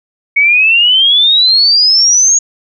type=exponential sweep; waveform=sine; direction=up; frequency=2217 to 6700 Hz; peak=-5 dBFS; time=0.36-2.39 s; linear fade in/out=10 ms; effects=none